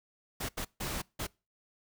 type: noise bursts at uneven times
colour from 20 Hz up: pink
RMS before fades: -36 dBFS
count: 4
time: 0.4-0.49 / 0.57-0.65 / 0.8-1.02 / 1.19-1.27 s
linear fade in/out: 10 ms
effects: noise-tail reverb RT60 0.3 s tail -25 dB re dry